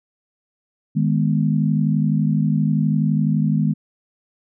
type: chord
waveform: sine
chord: G# minor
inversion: second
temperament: equal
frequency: 155.56 / 207.7 / 246.9 Hz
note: D#3 / G#3 / B3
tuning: 0 / 0 / 0 cents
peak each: -18 / -20 / -23 dBFS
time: 0.95-3.74 s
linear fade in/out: 20 ms
effects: none